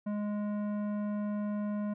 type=tone with tanh clipping; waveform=triangle; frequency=207.7 Hz; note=G#3; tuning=in tune; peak=-33 dBFS; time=0.06-1.94 s; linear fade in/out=10 ms; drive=17 dB; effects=none